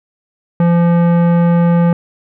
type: tone with tanh clipping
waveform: sine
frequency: 171.4 Hz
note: F3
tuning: 32 cents flat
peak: -10 dBFS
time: 0.6-1.93 s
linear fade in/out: 2 ms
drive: 16 dB
effects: none